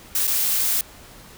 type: noise with dropouts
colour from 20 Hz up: blue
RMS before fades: -21 dBFS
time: 0.15-0.81 s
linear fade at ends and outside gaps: 2 ms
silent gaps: 0.271-0.276 s
effects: pink hiss -45 dBFS RMS until 1.37 s